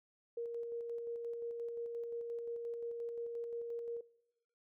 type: tone with tremolo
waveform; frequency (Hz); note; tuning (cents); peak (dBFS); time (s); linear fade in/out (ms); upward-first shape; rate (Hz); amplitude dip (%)
sine; 468.8; A#4; +10; -37; 0.37-4.01; 5; square; 5.7; 25
effects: noise-tail reverb RT60 1.0 s tail -23 dB re dry